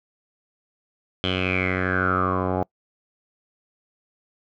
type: tone with low-pass filter sweep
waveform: 10% pulse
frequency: 92.5 Hz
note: F#2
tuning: in tune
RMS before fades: -23 dBFS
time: 1.24-2.63 s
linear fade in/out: 0 ms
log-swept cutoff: 3200 to 810 Hz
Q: 9
effects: noise-tail reverb RT60 0.1 s tail -25 dB re dry